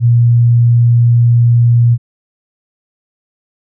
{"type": "tone", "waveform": "sine", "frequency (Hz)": 118.8, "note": "A#2", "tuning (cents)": 33, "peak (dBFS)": -5, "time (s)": [0, 1.98], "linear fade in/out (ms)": 50, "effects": []}